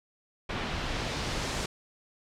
pink noise with low-pass filter sweep, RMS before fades -33 dBFS, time 0.49-1.66 s, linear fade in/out 5 ms, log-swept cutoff 3000 to 7300 Hz, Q 0.94, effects none

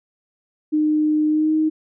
sine tone with pitch glide, 305.4 to 312.2 Hz, D#4 to D#4, -32 to +6 cents, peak -15 dBFS, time 0.72-1.7 s, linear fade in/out 20 ms, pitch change +38 cents, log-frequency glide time 1.28-1.53 s, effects none

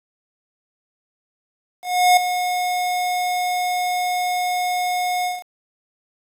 square tone with ADSR envelope, 723 Hz, F#5, 40 cents flat, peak -10 dBFS, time 1.82-5.44 s, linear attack 350 ms, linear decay 4 ms, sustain -10 dB, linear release 190 ms, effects resampled to 32000 Hz + 7-bit

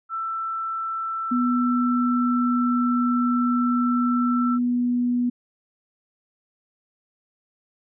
sine tone, 1332 Hz, E6, 18 cents sharp, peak -25 dBFS, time 0.09-4.59 s, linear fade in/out 50 ms
sine tone with pitch glide, 246 to 244.3 Hz, B3 to B3, -7 to -19 cents, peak -19 dBFS, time 1.31-5.3 s, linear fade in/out 10 ms, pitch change -12 cents, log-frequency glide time 1.55-2.96 s
effects none

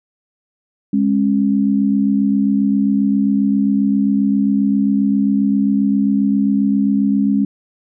sine tone pair together, 205.7 / 273.2 Hz, G#3 / C#4, -16 / -25 cents, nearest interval perfect fourth, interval 491 cents, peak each -14 / -16 dBFS, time 0.93-7.45 s, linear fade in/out 5 ms, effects none

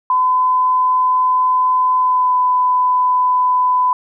sine tone with pitch glide, 1013 to 1002.5 Hz, B5 to B5, +44 to +26 cents, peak -11 dBFS, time 0.1-3.93 s, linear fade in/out 2 ms, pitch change -18 cents, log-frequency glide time 1.96-2.37 s, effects none

